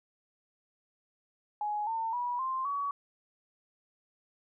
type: tone with pitch steps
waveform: sine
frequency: 837 / 902.3 / 972.6 / 1048.5 / 1130.2 Hz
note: G#5 / A5 / B5 / C6 / C#6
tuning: +13 / +43 / -27 / +3 / +33 cents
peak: -30 dBFS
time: 1.61-2.91 s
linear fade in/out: 2 ms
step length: 260 ms
effects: none